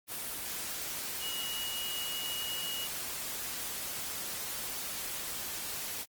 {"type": "tone in noise", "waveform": "sine", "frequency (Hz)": 2895, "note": "F#7", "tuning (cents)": -38, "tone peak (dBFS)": -37, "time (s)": [1.19, 2.89], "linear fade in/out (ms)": 50, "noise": "white", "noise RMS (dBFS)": -38, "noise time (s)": [0.07, 6.06], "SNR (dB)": -2, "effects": ["Opus 24 kbps"]}